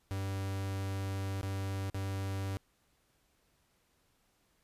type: tone with dropouts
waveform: 45% pulse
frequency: 97.2 Hz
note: G2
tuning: 14 cents flat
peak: -34 dBFS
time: 0.11-2.57 s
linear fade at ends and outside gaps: 0 ms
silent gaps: 1.412-1.431 / 1.899-1.945 s
effects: pink hiss -73 dBFS RMS until 4.63 s + resampled to 32000 Hz